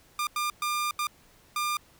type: tone bursts at uneven times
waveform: sawtooth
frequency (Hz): 1200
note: D6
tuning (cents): +37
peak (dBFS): -23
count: 5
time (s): 0.19-0.27 / 0.36-0.5 / 0.62-0.91 / 0.99-1.07 / 1.56-1.77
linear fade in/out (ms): 2
effects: pink hiss -59 dBFS RMS until 1.99 s